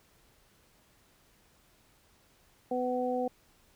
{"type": "harmonic tone", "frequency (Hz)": 250.4, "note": "B3", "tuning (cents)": 24, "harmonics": [1, 2, 3], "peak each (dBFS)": [-34, -31, -34], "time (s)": [2.71, 3.28], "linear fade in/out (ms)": 5, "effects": ["pink hiss -65 dBFS RMS until 3.75 s"]}